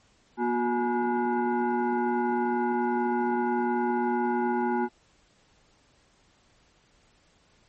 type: tone with frequency modulation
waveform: sine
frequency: 240.6 Hz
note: B3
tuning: 45 cents flat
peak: -23 dBFS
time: 0.37-4.89 s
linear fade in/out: 50 ms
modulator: 603 Hz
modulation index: 1.4
effects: pink hiss -63 dBFS RMS until 7.68 s + MP3 32 kbps